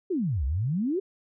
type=exponential two-way sweep; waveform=sine; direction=down then up; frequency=407.7 to 61.74 to 407.7 Hz; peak=-24 dBFS; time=0.1-1 s; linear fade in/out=10 ms; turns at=0.45 s; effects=none